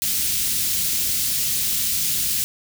white band-stop noise, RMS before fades -22 dBFS, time 0.02-2.44 s, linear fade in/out 0 ms, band 200 to 3200 Hz, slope 12 dB/octave, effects none

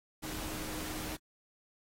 sine tone in noise, 311.1 Hz, D#4, in tune, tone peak -44 dBFS, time 0.22-1.17 s, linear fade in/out 20 ms, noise pink, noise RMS -41 dBFS, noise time 0.22-1.17 s, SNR -6 dB, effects AAC 48 kbps

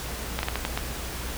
slowing click train, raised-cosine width 0.3 ms, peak -10 dBFS, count 6, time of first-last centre 0.39-0.775 s, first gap 41 ms, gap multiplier 1.32, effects added 60 Hz sine -35 dBFS peak until 1.37 s + pink hiss -35 dBFS RMS until 1.37 s

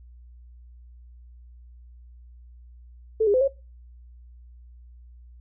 sine tone with pitch steps, 441 / 407.3 / 511 / 546 Hz, A4 / G#4 / C5 / C#5, +4 / -34 / -41 / -26 cents, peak -17 dBFS, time 3.2-3.48 s, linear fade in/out 10 ms, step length 70 ms, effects noise-tail reverb RT60 0.3 s tail -24 dB re dry + added 60 Hz sine -45 dBFS peak until 5.4 s

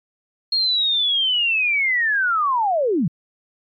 sine linear sweep, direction down, 4300 to 137.9 Hz, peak -16 dBFS, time 0.52-3.08 s, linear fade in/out 5 ms, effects MP3 96 kbps

